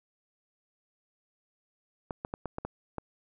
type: clicks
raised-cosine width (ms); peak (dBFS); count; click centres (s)
1; -20; 7; 2.108 / 2.249 / 2.339 / 2.457 / 2.584 / 2.65 / 2.983
effects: none